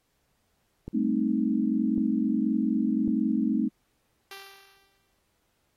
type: click train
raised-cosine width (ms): 3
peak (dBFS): -23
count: 3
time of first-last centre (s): 0.88-3.078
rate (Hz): 0.91
type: chord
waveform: sine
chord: A half-diminished seventh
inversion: third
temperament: equal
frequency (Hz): 196 / 220 / 261.6 / 311.1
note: G3 / A3 / C4 / Eb4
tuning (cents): 0 / 0 / 0 / 0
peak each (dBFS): -32 / -26 / -28 / -29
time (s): 0.93-3.69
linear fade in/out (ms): 20
type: tone with exponential decay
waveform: 5% pulse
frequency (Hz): 392.2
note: G4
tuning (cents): +1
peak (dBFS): -28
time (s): 4.31-5.19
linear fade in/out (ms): 2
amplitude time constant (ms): 190
effects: pink hiss -73 dBFS RMS until 5.76 s + AAC 48 kbps